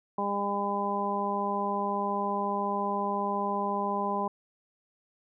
harmonic tone, 201.6 Hz, G3, 49 cents sharp, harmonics 1 / 2 / 3 / 4 / 5, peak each -34 / -35 / -36 / -33 / -31 dBFS, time 0.18-4.28 s, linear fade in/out 5 ms, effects none

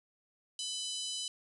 harmonic tone, 999 Hz, B5, 20 cents sharp, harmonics 3 / 4 / 5 / 6 / 7 / 8 / 9 / 10, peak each -40 / -42 / -44 / -46 / -47 / -48 / -49 / -50 dBFS, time 0.59-1.28 s, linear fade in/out 2 ms, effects 11-bit

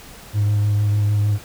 triangle tone with vibrato, 103.83 Hz, G#2, in tune, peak -12 dBFS, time 0.33-1.39 s, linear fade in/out 50 ms, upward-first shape sine, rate 6.6 Hz, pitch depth 17 cents each way, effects tanh soft clip ceiling -10 dBFS + pink hiss -41 dBFS RMS until 1.44 s

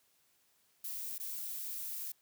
violet noise with dropouts, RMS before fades -41 dBFS, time 0.84-2.12 s, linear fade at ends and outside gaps 5 ms, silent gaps 1.182-1.198 s, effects white hiss -72 dBFS RMS until 2.21 s + high-pass 60 Hz 12 dB/octave

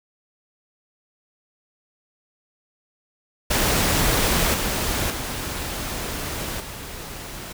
pink noise with level steps, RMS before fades -20 / -24 / -29 / -35 dBFS, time 3.5-7.53 s, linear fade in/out 10 ms, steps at 4.54 / 5.1 / 6.6 s, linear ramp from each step 2 ms, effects none

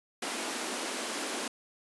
pink high-pass noise, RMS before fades -35 dBFS, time 0.22-1.48 s, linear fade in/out 5 ms, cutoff 230 Hz, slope 48 dB/octave, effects resampled to 24000 Hz

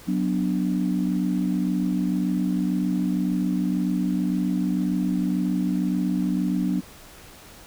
sine chord, B minor, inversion second, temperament equal, 185 / 246.9 / 293.7 Hz, F#3 / B3 / D4, 0 / 0 / 0 cents, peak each -23 / -26 / -26 dBFS, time 0.07-6.81 s, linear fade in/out 20 ms, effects tanh soft clip ceiling -12 dBFS + pink hiss -46 dBFS RMS until 7.66 s

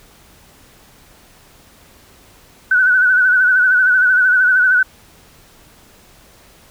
sine tone with vibrato, 1494 Hz, F#6, 16 cents sharp, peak -9 dBFS, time 2.71-4.83 s, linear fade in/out 5 ms, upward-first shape sine, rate 13 Hz, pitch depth 54 cents each way, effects pink hiss -47 dBFS RMS until 6.7 s

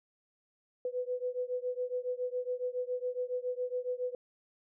sine beating tone pair, 495.6 / 502.8 Hz, B4 / B4, +6 / +31 cents, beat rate 7.2 Hz, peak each -35 / -36 dBFS, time 0.85-4.15 s, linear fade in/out 2 ms, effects none

